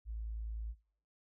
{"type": "tone", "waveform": "sine", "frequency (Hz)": 55, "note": "A1", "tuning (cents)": 0, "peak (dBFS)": -38, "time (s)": [0.05, 0.75], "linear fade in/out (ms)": 50, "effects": ["noise-tail reverb RT60 0.5 s tail -21 dB re dry"]}